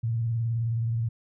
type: tone with vibrato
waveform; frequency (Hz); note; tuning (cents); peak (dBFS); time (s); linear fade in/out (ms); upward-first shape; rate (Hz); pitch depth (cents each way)
sine; 115.2; A#2; -20; -24; 0.03-1.09; 10; square; 19; 50
effects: none